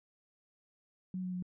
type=tone with pitch steps; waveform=sine; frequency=185 / 182.77 / 180.57 Hz; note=F#3 / F#3 / F#3; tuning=0 / -21 / -42 cents; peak=-35 dBFS; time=1.14-1.425 s; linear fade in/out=2 ms; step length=95 ms; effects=none